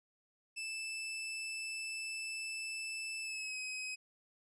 sawtooth tone with pitch glide, 2637 to 2533 Hz, E7 to D#7, 0 to +30 cents, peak -36 dBFS, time 0.56-3.96 s, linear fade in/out 20 ms, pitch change -70 cents, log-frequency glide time 3.22-3.58 s, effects resampled to 24000 Hz

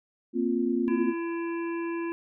sine chord, Bb suspended second, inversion none, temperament just, 233.1 / 262.2 / 349.6 Hz, Bb3 / C4 / F4, 0 / +4 / +2 cents, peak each -28 dBFS, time 0.33-1.14 s, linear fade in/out 50 ms
harmonic tone, 336.8 Hz, E4, 37 cents sharp, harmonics 1 / 3 / 5 / 7 / 8, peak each -29 / -39 / -43 / -46 / -47 dBFS, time 0.88-2.12 s, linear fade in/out 0 ms
effects none

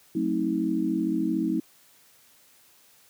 sine chord, F# diminished seventh, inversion none, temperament just, 185 / 222 / 266.4 / 319.7 Hz, F#3 / A3 / C4 / Eb4, 0 / +16 / +31 / +47 cents, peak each -31 / -30 / -30 / -26 dBFS, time 0.15-1.6 s, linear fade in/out 5 ms, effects white hiss -58 dBFS RMS until 3.09 s + high-pass 80 Hz 12 dB/octave

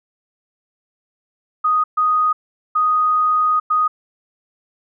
sine tone bursts at uneven times, 1244.5 Hz, D#6, in tune, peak -13 dBFS, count 4, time 1.64-1.84 / 1.97-2.33 / 2.75-3.6 / 3.7-3.88 s, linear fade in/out 10 ms, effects none

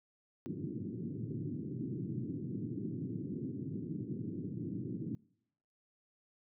pink band-pass noise, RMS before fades -40 dBFS, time 0.46-5.15 s, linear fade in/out 0 ms, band 110 to 360 Hz, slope 48 dB/octave, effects noise-tail reverb RT60 0.8 s tail -26 dB re dry

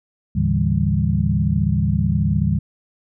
sine tone cluster, 77.9 / 108.3 / 145.5 / 164.3 / 199.1 Hz, D#2 / A2 / D3 / E3 / G3, +3 / -27 / -16 / -5 / +27 cents, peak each -22 dBFS, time 0.35-2.59 s, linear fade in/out 10 ms, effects none

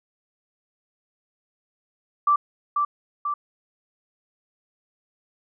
sine tone with echo, 1169 Hz, D6, 8 cents flat, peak -15 dBFS, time 2.27-2.36 s, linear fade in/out 5 ms, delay 490 ms, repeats 2, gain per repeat -4 dB, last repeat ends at 3.34 s, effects none

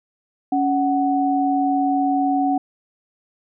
sine tone pair together, 279.1 / 744 Hz, C#4 / F#5, +12 / +9 cents, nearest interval octave + perfect fourth, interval 1697 cents, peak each -19 dBFS, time 0.52-2.58 s, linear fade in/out 5 ms, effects none

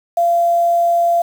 sine tone with quantisation, 687 Hz, F5, 29 cents flat, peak -11 dBFS, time 0.17-1.22 s, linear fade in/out 5 ms, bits 6, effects none

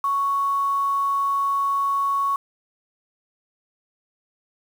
sine tone with quantisation, 1111 Hz, C#6, 4 cents sharp, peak -19 dBFS, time 0.04-2.36 s, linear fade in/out 2 ms, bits 7, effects none

